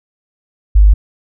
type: tone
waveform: sine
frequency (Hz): 50.8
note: G#1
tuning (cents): -38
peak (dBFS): -3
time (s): 0.75-0.94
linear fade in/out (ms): 10
effects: none